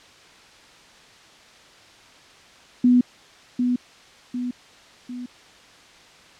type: tone with echo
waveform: sine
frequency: 246.9 Hz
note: B3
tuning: in tune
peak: -12 dBFS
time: 2.84-3.01 s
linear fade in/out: 5 ms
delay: 750 ms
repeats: 3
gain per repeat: -6 dB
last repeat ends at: 5.26 s
effects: white hiss -49 dBFS RMS until 6.39 s + low-pass 5000 Hz 12 dB/octave